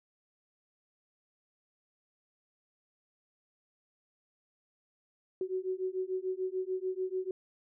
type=beating tone pair; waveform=sine; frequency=370 / 376.8 Hz; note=F#4 / F#4; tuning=0 / +32 cents; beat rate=6.8 Hz; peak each=-35 / -35 dBFS; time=5.41-7.31 s; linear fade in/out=2 ms; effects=none